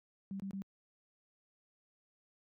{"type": "tone bursts", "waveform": "sine", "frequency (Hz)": 195, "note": "G3", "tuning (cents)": -9, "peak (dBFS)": -38, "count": 3, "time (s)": [0.31, 0.62], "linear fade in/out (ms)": 0, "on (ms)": 88, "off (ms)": 23, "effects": ["high-pass 100 Hz 12 dB/octave"]}